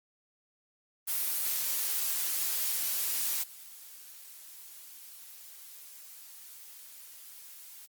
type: noise with level steps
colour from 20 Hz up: blue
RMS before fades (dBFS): -31 / -49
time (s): 1.07-7.87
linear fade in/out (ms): 20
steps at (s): 3.42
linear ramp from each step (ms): 20
effects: Opus 32 kbps